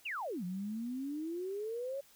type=exponential two-way sweep; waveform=sine; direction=down then up; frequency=3007 to 174.61 to 565 Hz; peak=-36 dBFS; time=0.05-2.01 s; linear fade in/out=10 ms; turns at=0.44 s; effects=white hiss -63 dBFS RMS until 2.15 s